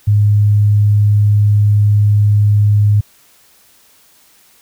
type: tone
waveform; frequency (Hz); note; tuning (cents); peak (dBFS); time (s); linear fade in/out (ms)
sine; 103.83; G#2; 0; -7; 0.07-3.01; 10
effects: white hiss -49 dBFS RMS until 4.61 s